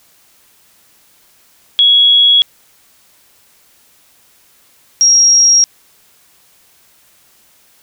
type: tone pair in turn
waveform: sine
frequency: 3339 / 5616 Hz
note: G#7 / F8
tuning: +9 / +9 cents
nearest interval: major sixth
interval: 900 cents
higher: second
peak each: -5 dBFS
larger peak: neither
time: 1.79-2.42 / 5.01-5.64 s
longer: neither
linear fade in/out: 0 ms
effects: white hiss -50 dBFS RMS until 7.82 s